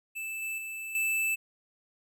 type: tone with level steps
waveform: square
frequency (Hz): 2637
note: E7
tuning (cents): 0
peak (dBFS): -35 / -33 / -37 / -27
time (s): 0.15-1.36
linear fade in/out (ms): 20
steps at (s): 0.42 / 0.58 / 0.95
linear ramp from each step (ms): 2
effects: none